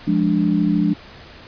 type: chord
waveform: sine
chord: D diminished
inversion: first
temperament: equal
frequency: 174.61 / 207.7 / 293.7 Hz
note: F3 / Ab3 / D4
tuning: 0 / 0 / 0 cents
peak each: -19 dBFS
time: 0.07-0.94 s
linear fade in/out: 10 ms
effects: pink hiss -41 dBFS RMS until 1.47 s + resampled to 11025 Hz